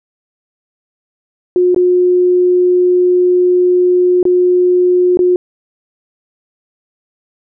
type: tone with dropouts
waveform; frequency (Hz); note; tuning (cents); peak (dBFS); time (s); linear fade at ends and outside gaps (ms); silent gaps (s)
sine; 360; F#4; -47; -7; 1.56-5.36; 1; 1.746-1.762 / 4.229-4.253 / 5.172-5.191
effects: none